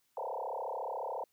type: tone with frequency modulation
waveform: sine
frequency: 712 Hz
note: F5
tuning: 33 cents sharp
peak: -35 dBFS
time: 0.17-1.24 s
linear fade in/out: 2 ms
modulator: 34.1 Hz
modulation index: 7
effects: white hiss -75 dBFS RMS until 1.32 s